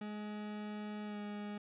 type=tone with pitch glide; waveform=40% pulse; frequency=210 to 207 Hz; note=G#3 to G#3; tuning=+19 to -5 cents; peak=-40 dBFS; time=0.01-1.58 s; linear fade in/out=5 ms; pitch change=-24 cents; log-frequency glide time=1.05-1.18 s; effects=resampled to 8000 Hz